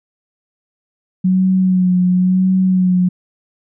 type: tone with vibrato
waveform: sine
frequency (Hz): 184.2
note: F#3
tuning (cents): -7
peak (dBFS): -10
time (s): 1.24-3.09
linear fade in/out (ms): 10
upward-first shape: sine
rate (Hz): 0.96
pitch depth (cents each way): 32
effects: none